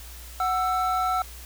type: tone pair together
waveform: triangle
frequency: 740 / 1328.5 Hz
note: F#5 / E6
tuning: 0 / +13 cents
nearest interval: minor seventh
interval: 1013 cents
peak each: -23 dBFS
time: 0.4-1.22 s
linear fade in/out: 2 ms
effects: added 60 Hz sine -41 dBFS peak until 1.45 s + white hiss -45 dBFS RMS until 1.45 s